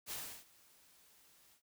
white noise with ADSR envelope, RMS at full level -42 dBFS, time 0.06-1.62 s, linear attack 52 ms, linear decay 330 ms, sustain -24 dB, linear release 92 ms, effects none

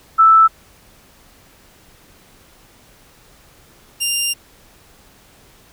sine / 15% pulse tone pair in turn, 1318.5 / 2794 Hz, E6 / F7, 0 / 0 cents, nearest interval octave + minor second, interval 1300 cents, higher second, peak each -6 / -10 dBFS, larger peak first, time 0.18-0.48 / 4-4.34 s, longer second, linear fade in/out 20 ms, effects pink hiss -49 dBFS RMS until 5.72 s

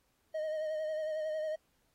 triangle tone with vibrato, 622.3 Hz, D#5, in tune, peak -31 dBFS, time 0.34-1.56 s, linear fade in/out 10 ms, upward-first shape sine, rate 11 Hz, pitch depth 33 cents each way, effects pink hiss -75 dBFS RMS until 1.94 s + AAC 48 kbps

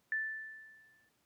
sine tone with exponential decay, 1760 Hz, A6, in tune, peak -30 dBFS, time 0.12-1.09 s, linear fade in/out 1 ms, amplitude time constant 210 ms, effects pink hiss -75 dBFS RMS until 1.25 s + high-pass 100 Hz 12 dB/octave

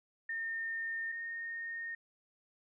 sine tone pair in turn, 1821 / 1842.2 Hz, A#6 / A#6, -41 / -21 cents, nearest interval unison, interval 20 cents, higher second, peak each -35 / -38 dBFS, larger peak first, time 0.29-1.12 / 1.12-1.95 s, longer neither, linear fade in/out 5 ms, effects none

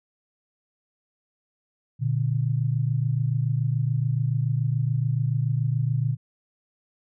sine tone pair together, 119.4 / 146.41 Hz, A#2 / D3, +42 / -5 cents, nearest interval major third, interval 353 cents, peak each -23 / -25 dBFS, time 1.99-6.17 s, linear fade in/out 50 ms, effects none

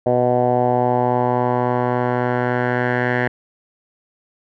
10% pulse tone with low-pass filter sweep, 123.6 Hz, B2, 2 cents sharp, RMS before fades -18 dBFS, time 0.06-3.28 s, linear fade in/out 5 ms, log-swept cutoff 640 to 1800 Hz, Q 3.4, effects none

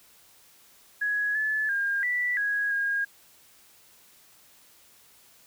sine tone with pitch steps, 1672 / 1728 / 1612 / 1966 / 1656 / 1628 Hz, G#6 / A6 / G6 / B6 / G#6 / G#6, +11 / -32 / +48 / -8 / -5 / -35 cents, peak -24 dBFS, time 1.01-3.05 s, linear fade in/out 10 ms, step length 340 ms, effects white hiss -57 dBFS RMS until 5.46 s

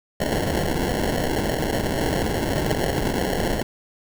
blue noise with sample-and-hold, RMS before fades -23 dBFS, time 0.2-3.63 s, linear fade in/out 5 ms, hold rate 1225 Hz, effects none

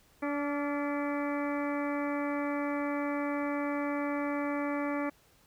harmonic tone with a mistuned harmonic, 288.5 Hz, D4, 31 cents flat, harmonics 1 / 2 / 3 / 4 / 5 / 6 / 7 / 8, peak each -32 / -36 / -41 / -40 / -45 / -45 / -45 / -45 dBFS, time 0.22-5.1 s, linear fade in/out 10 ms, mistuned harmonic 5, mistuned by -56 cents, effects pink hiss -64 dBFS RMS until 5.46 s

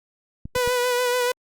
clicks, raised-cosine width 5 ms, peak -21 dBFS, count 3, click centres 0.455 / 0.562 / 0.676 s
sawtooth tone with vibrato, 493.9 Hz, B4, in tune, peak -16 dBFS, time 0.55-1.32 s, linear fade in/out 5 ms, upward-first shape sine, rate 6.9 Hz, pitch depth 29 cents each way
effects Opus 48 kbps

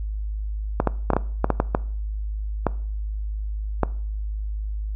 clicks, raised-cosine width 1 ms, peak -4 dBFS, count 11, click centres 0.801 / 0.873 / 1.103 / 1.134 / 1.166 / 1.444 / 1.503 / 1.601 / 1.749 / 2.667 / 3.833 s, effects noise-tail reverb RT60 0.5 s tail -20 dB re dry + added 52 Hz sine -25 dBFS peak until 4.95 s

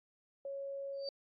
sine tone, 553 Hz, C#5, 4 cents flat, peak -39 dBFS, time 0.45-1.09 s, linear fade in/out 2 ms
sine tone with exponential growth, 4626 Hz, D8, 27 cents flat, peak -38 dBFS, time 0.93-1.09 s, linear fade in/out 2 ms, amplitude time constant 33 ms
effects AAC 64 kbps

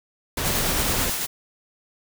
pink noise, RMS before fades -25 dBFS, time 0.37-1.1 s, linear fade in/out 5 ms
white noise with tremolo, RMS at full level -26 dBFS, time 0.44-1.27 s, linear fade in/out 20 ms, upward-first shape square, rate 9.1 Hz, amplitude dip 25%
effects none

